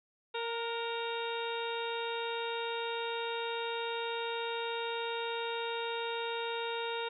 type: harmonic tone with a mistuned harmonic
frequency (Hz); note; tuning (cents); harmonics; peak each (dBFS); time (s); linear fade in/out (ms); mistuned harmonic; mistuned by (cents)
463.3; A#4; -11; 1 / 2 / 3 / 4 / 5 / 6 / 7 / 8; -37 / -39 / -43 / -50 / -47 / -44 / -52 / -43; 0.34-7.09; 10; 3; +34
effects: none